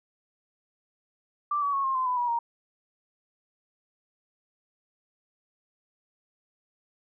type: tone with pitch steps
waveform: sine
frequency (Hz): 1174.7 / 1137.3 / 1101.1 / 1066.1 / 1032.1 / 999.3 / 967.5 / 936.7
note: D6 / C#6 / C#6 / C6 / C6 / B5 / B5 / A#5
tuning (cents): 0 / +44 / -12 / +32 / -24 / +20 / -36 / +8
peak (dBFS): -24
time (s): 1.51-2.39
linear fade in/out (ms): 5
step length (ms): 110
effects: none